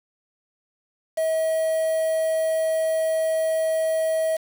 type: tone with quantisation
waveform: triangle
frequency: 641 Hz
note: E5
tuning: 49 cents flat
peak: -18 dBFS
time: 1.17-4.37 s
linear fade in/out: 10 ms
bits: 6
effects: none